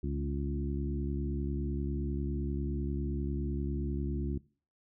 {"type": "harmonic tone with a mistuned harmonic", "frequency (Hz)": 70, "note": "C#2", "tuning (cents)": 18, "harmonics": [1, 2, 3, 4, 5], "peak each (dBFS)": [-34, -37, -39, -40, -41], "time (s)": [0.03, 4.38], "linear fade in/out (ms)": 5, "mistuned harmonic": 2, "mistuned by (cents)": 34, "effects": ["noise-tail reverb RT60 0.4 s tail -21 dB re dry"]}